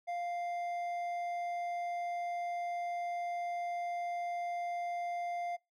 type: tone with hard clipping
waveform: triangle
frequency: 698.5 Hz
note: F5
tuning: in tune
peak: -36 dBFS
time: 0.07-5.57 s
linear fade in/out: 20 ms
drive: 9 dB
effects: noise-tail reverb RT60 0.2 s tail -23 dB re dry